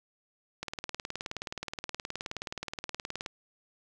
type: click train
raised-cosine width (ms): 0.2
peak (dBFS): -18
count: 51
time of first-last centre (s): 0.63-3.262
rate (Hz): 19
effects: none